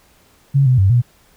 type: tone with pitch steps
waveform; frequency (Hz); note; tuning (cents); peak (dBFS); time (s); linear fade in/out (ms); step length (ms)
sine; 138.4 / 127.5 / 96.2 / 121.4; C#3 / C3 / G2 / B2; -2 / -44 / -32 / -29; -9; 0.54-1.02; 20; 120
effects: pink hiss -53 dBFS RMS until 1.36 s